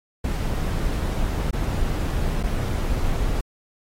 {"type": "noise with dropouts", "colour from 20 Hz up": "brown", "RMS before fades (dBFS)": -23, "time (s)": [0.24, 3.41], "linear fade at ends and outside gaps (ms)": 5, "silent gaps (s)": [[1.509, 1.529], [2.43, 2.435]], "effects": ["AAC 48 kbps"]}